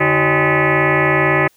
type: tone with frequency modulation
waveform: sine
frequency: 790 Hz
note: G5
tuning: 13 cents sharp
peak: -11 dBFS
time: 0-1.48 s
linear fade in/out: 10 ms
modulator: 234 Hz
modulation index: 6.2
effects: white hiss -56 dBFS RMS until 1.56 s